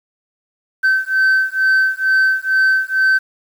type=beating tone pair; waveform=sine; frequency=1540 / 1542.2 Hz; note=G6 / G6; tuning=-31 / -29 cents; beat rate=2.2 Hz; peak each=-13 dBFS; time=0.83-3.19 s; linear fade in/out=20 ms; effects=tanh soft clip ceiling -9 dBFS + 7-bit